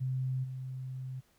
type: tone with level steps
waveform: sine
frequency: 130 Hz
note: C3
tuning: 11 cents flat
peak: -30 / -37 dBFS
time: 0-1.21 s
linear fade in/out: 20 ms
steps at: 0.43 s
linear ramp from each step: 20 ms
effects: pink hiss -69 dBFS RMS until 1.38 s